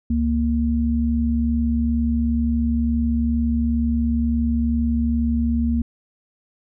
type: tone pair together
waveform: sine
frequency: 70.31 / 233.1 Hz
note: C#2 / A#3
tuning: +25 / 0 cents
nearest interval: octave + major sixth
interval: 2075 cents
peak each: -21 / -19 dBFS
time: 0.1-5.82 s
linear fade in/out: 5 ms
effects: none